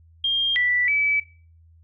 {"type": "tone with pitch steps", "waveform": "sine", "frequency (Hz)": [3211, 1968, 2297], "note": ["G7", "B6", "D7"], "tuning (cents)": [41, -7, -39], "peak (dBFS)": -18, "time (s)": [0.24, 1.2], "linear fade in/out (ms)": 5, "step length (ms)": 320, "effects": ["noise-tail reverb RT60 0.4 s tail -18 dB re dry", "added 82 Hz sine -50 dBFS peak until 1.83 s"]}